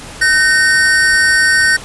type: tone pair together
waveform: square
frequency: 1526 / 1846.2 Hz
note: G6 / A#6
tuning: -47 / -17 cents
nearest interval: minor third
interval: 330 cents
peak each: -12 dBFS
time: 0.21-1.77 s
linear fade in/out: 10 ms
effects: pink hiss -31 dBFS RMS until 1.84 s + resampled to 24000 Hz